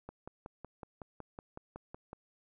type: click train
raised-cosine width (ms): 1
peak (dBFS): -30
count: 12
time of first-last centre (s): 0.09-2.131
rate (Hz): 5.39
effects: none